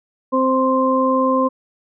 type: harmonic tone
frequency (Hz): 261.6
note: C4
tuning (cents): 0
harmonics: 1 / 2 / 4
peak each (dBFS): -18 / -18 / -18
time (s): 0.32-1.49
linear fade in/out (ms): 20
effects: none